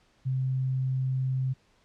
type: tone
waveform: sine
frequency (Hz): 130.81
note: C3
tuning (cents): 0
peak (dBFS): -25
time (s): 0.25-1.54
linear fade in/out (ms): 20
effects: pink hiss -65 dBFS RMS until 1.84 s + low-pass 6000 Hz 12 dB/octave